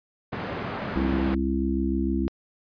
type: band-pass noise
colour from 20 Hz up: pink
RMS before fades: -32 dBFS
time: 0.32-1.35 s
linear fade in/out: 10 ms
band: 110 to 1900 Hz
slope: 12 dB/octave
type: harmonic tone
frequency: 66.6 Hz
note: C2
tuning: 31 cents sharp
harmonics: 1 / 3 / 4 / 5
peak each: -28 / -28 / -28 / -28 dBFS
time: 0.96-2.28 s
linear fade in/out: 0 ms
effects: resampled to 11025 Hz